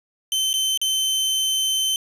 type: tone with dropouts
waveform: sawtooth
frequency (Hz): 3082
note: G7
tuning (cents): -30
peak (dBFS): -16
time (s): 0.32-1.96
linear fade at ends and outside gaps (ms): 1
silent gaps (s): 0.531-0.539 / 0.775-0.815
effects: resampled to 32000 Hz + 9-bit